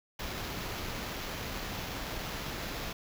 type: noise with sample-and-hold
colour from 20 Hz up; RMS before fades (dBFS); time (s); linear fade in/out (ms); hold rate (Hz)
pink; -38; 0.19-2.93; 5; 8820
effects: none

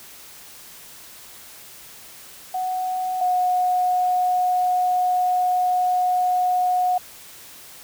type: tone pair in turn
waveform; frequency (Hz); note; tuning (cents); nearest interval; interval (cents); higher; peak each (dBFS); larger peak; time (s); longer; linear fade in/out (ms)
sine; 740 / 728.1; F#5 / F#5; 0 / -28; unison; 28; first; -22 / -17; second; 2.54-3.21 / 3.21-6.98; second; 5
effects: white hiss -43 dBFS RMS until 7.83 s

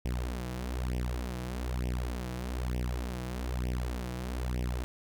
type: tone with flanger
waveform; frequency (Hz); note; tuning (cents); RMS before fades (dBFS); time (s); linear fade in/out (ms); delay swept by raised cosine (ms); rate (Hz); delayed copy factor
sawtooth; 61.74; B1; 0; -34; 0.05-4.84; 0; 0.35 to 6.15; 1.1; +0.85
effects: none

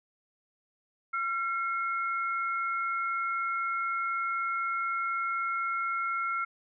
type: tone pair together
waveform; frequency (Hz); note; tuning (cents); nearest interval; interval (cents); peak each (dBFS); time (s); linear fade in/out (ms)
sine; 1364 / 2165; F6 / C#7; -41 / -41; minor sixth; 800; -29 / -35; 1.13-6.45; 10
effects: none

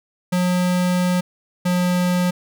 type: tone pair in turn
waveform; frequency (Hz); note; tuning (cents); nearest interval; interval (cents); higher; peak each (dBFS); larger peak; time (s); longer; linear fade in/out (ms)
square; 180 / 179.19; F#3 / F3; -47 / +45; unison; 8; first; -17; neither; 0.32-1.21 / 1.65-2.31; first; 10
effects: none

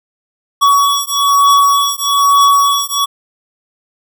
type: beating tone pair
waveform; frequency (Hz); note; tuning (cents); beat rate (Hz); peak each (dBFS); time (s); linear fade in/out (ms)
square; 1127 / 1128.1; C#6 / C#6; +28 / +30; 1.1; -12; 0.61-3.06; 20
effects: none

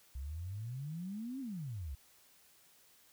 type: exponential two-way sweep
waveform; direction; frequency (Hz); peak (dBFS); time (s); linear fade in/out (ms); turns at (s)
sine; up then down; 63.1 to 277.2 to 63.1; -39; 0.15-1.95; 5; 1.4
effects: white hiss -65 dBFS RMS until 3.12 s

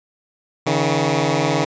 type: beating tone pair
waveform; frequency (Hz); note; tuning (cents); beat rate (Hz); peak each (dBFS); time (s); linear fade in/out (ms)
10% pulse; 140.6 / 159.6; C#3 / D#3; +25 / +44; 19; -11; 0.66-1.65; 10
effects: resampled to 16000 Hz

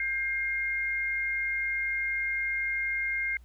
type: tone pair together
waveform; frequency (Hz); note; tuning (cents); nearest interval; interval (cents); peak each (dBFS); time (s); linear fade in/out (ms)
sine; 1593.3 / 2124; G6 / C7; +28 / +25; perfect fourth; 497; -34 / -28; 0-3.37; 2
effects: added 60 Hz sine -49 dBFS peak until 3.44 s + pink hiss -68 dBFS RMS until 3.44 s

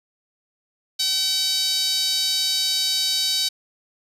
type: tone with high-pass filter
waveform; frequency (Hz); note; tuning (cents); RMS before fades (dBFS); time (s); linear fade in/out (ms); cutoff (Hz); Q
sawtooth; 763; G5; -47; -22; 0.99-3.49; 10; 4200; 4.8
effects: resampled to 32000 Hz

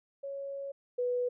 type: tone pair in turn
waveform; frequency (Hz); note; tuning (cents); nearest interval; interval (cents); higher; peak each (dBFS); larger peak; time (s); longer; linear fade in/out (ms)
sine; 554.4 / 492.5; C#5 / B4; 0 / -5; major second; 205; first; -36 / -28; second; 0.23-0.72 / 0.98-1.29; first; 10
effects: none

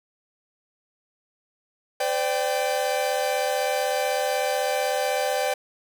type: chord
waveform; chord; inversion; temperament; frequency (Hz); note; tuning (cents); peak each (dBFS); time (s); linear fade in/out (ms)
45% pulse; C suspended second; none; equal with one note detuned; 511.3 / 587.3 / 784; C5 / D5 / G5; -40 / 0 / 0; -27; 2-5.54; 5
effects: none

